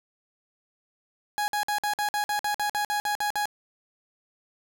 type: tone bursts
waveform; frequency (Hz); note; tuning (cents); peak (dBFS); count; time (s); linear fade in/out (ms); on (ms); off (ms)
30% pulse; 830.6; G#5; 0; -22; 14; 1.38-3.456; 0; 100; 52
effects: none